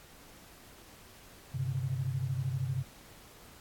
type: chord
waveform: sine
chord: G suspended fourth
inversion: none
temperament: equal with one note detuned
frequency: 98 / 130.81 / 143.64 Hz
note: G2 / C3 / D3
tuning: 0 / 0 / -38 cents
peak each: -38 / -32 / -38 dBFS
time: 1.54-2.83 s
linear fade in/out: 10 ms
effects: pink hiss -55 dBFS RMS until 3.6 s + AAC 64 kbps